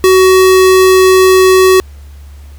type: tone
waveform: square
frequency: 374.8 Hz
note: F#4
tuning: 22 cents sharp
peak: -4 dBFS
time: 0.04-1.8 s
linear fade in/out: 0 ms
effects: added 71 Hz sine -29 dBFS peak until 2.58 s + pink hiss -46 dBFS RMS until 2.58 s